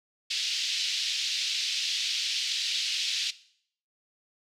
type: band-pass noise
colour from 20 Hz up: white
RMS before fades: -30 dBFS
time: 0.3-3.31 s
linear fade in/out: 10 ms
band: 2800 to 4800 Hz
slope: 24 dB/octave
effects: noise-tail reverb RT60 0.6 s tail -17 dB re dry